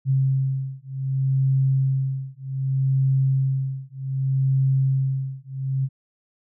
sine beating tone pair, 133.6 / 134.25 Hz, C3 / C3, +36 / +45 cents, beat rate 0.65 Hz, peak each -22 dBFS, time 0.05-5.89 s, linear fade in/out 50 ms, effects none

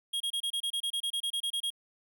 square tone bursts, 3269 Hz, G#7, 28 cents flat, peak -30 dBFS, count 16, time 0.13-1.704 s, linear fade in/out 10 ms, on 74 ms, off 26 ms, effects none

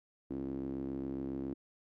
sawtooth tone with band-pass filter, 67.3 Hz, C2, 49 cents sharp, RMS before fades -39 dBFS, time 0.3-1.54 s, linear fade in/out 10 ms, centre 300 Hz, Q 5.3, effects none

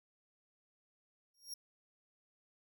sawtooth tone with exponential growth, 5588 Hz, F8, in tune, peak -37 dBFS, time 1.34-1.54 s, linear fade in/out 5 ms, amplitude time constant 42 ms, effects none

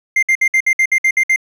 triangle tone bursts, 2097 Hz, C7, 3 cents sharp, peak -8 dBFS, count 10, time 0.16-1.361 s, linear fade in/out 5 ms, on 67 ms, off 59 ms, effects none

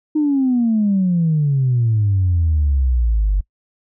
sine exponential sweep, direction down, 310.3 to 46.95 Hz, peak -12 dBFS, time 0.15-3.41 s, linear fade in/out 10 ms, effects noise-tail reverb RT60 0.1 s tail -24 dB re dry + tanh soft clip ceiling -9 dBFS

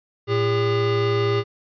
square tone pair together, 113.4 / 404.1 Hz, A#2 / G#4, -47 / -47 cents, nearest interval octave + minor seventh, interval 2200 cents, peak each -23 / -21 dBFS, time 0.27-1.44 s, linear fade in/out 50 ms, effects resampled to 11025 Hz

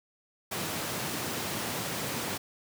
pink high-pass noise, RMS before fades -34 dBFS, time 0.51-2.38 s, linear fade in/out 10 ms, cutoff 110 Hz, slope 24 dB/octave, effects none

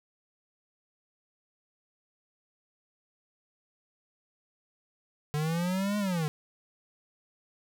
square linear two-way sweep, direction up then down, 146.83 to 210 to 146.83 Hz, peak -28 dBFS, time 5.34-6.28 s, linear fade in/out 0 ms, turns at 5.98 s, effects none

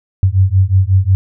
sine beating tone pair, 92.5 / 98 Hz, F#2 / G2, 0 / 0 cents, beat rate 5.5 Hz, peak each -11 dBFS, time 0.23-1.15 s, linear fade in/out 0 ms, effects none

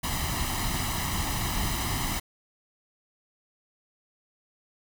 pink noise with comb filter, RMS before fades -29 dBFS, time 0.03-2.2 s, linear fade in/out 10 ms, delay 1 ms, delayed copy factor +0.7, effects none

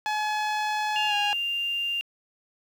sawtooth tone with pitch glide, 850 to 825.3 Hz, G#5 to G#5, +40 to -11 cents, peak -21 dBFS, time 0.06-1.33 s, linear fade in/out 0 ms, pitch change -51 cents, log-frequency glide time 1.07-1.14 s
sine tone, 2794 Hz, F7, in tune, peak -25 dBFS, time 0.96-2.01 s, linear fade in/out 0 ms
effects low-pass 5000 Hz 12 dB/octave + 8-bit

